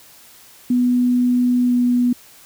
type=tone with pitch glide; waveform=sine; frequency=246.8 to 245 Hz; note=B3 to B3; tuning=-1 to -14 cents; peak=-13 dBFS; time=0.7-2.13 s; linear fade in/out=5 ms; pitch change=-13 cents; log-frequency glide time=1.66-1.73 s; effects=white hiss -46 dBFS RMS until 2.45 s